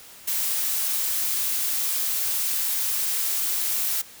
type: noise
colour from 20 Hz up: blue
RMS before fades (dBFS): -25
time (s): 0.27-4.02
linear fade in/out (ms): 10
effects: white hiss -46 dBFS RMS until 4.2 s